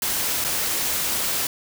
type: noise with dropouts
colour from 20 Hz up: white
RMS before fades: -24 dBFS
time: 0.02-1.47 s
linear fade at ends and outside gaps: 2 ms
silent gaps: 0.442-0.446 s
effects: none

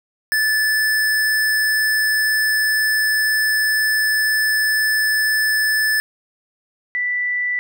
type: tone pair in turn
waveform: square / sine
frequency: 1743 / 1973.4 Hz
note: A6 / B6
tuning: -17 / -2 cents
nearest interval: major second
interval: 215 cents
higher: second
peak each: -16 / -18 dBFS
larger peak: first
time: 0.32-6 / 6.95-7.59 s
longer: first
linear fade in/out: 0 ms
effects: none

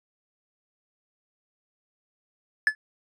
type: tone with exponential decay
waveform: triangle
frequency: 1725 Hz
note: A6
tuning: 35 cents flat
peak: -11 dBFS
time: 2.67-2.75 s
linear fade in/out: 1 ms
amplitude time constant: 17 ms
effects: resampled to 24000 Hz

